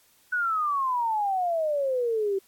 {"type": "exponential sweep", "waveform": "sine", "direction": "down", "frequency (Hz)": [1500, 381.4], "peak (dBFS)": -23, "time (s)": [0.32, 2.39], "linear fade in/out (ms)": 10, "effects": ["white hiss -61 dBFS RMS until 2.47 s", "AAC 64 kbps"]}